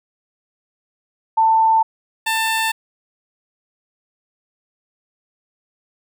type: tone pair in turn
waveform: sine / 15% pulse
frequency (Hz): 891 / 891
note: A5 / A5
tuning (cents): +22 / +22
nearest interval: unison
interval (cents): 0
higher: neither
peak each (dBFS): -11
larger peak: neither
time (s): 1.37-1.83 / 2.26-2.72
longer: neither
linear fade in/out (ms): 10
effects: none